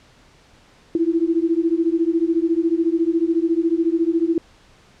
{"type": "beating tone pair", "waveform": "sine", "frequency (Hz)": [325.2, 339.2], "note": ["E4", "E4"], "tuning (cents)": [-23, 50], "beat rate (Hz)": 14, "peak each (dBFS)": -19, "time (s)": [0.95, 4.38], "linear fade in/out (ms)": 2, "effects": ["pink hiss -52 dBFS RMS until 5 s", "low-pass 6000 Hz 12 dB/octave"]}